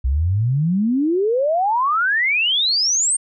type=exponential sweep; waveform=sine; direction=up; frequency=61 to 8870 Hz; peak=-15 dBFS; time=0.04-3.17 s; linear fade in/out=10 ms; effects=none